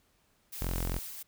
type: noise with tremolo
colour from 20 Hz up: blue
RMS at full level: -41 dBFS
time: 0.52-1.23 s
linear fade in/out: 10 ms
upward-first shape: sine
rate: 4.4 Hz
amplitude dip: 30%
type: tone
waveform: sawtooth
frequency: 43.65 Hz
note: F1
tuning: in tune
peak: -27 dBFS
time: 0.61-0.99 s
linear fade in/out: 10 ms
effects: pink hiss -70 dBFS RMS until 1.27 s